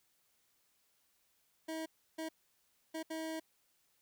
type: tone bursts at uneven times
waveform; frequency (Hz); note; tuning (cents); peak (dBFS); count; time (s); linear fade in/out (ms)
25% pulse; 320; D#4; +49; -35; 4; 1.68-1.86 / 2.18-2.29 / 2.94-3.03 / 3.1-3.4; 10
effects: white hiss -75 dBFS RMS until 4.01 s